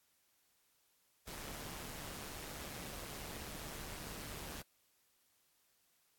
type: noise with amplitude modulation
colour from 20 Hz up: pink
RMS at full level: -45 dBFS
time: 1.27-4.62 s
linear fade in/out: 5 ms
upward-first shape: sine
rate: 148 Hz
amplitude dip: 45%
effects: white hiss -75 dBFS RMS until 6.18 s + AAC 64 kbps